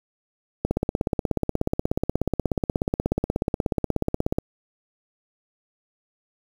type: click train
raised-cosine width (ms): 2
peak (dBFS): -8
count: 63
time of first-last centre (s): 0.65-4.385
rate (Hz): 16.6
effects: 7-bit